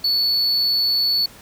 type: tone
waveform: triangle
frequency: 4439 Hz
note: C#8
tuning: 2 cents sharp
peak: -15 dBFS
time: 0.04-1.26 s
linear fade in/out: 5 ms
effects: pink hiss -44 dBFS RMS until 1.41 s + high-pass 60 Hz 12 dB/octave